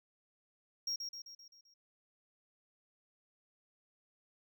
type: tone with echo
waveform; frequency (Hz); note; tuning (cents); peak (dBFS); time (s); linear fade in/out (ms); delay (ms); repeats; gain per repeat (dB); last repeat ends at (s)
triangle; 5588; F8; 0; -33; 0.87-0.96; 5; 130; 6; -5; 1.74
effects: none